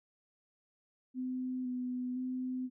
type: tone with vibrato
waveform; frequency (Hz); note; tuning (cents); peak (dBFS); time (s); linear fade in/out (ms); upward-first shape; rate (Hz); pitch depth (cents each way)
sine; 252.7; B3; +40; -34; 1.14-2.7; 50; square; 0.98; 17
effects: none